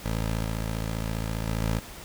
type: tone with level steps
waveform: 15% pulse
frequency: 55 Hz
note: A1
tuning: in tune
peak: -20 / -22 / -20 / -18 dBFS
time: 0.04-1.8 s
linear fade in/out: 20 ms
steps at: 0.45 / 1.47 / 1.62 s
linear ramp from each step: 5 ms
effects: pink hiss -43 dBFS RMS until 2.04 s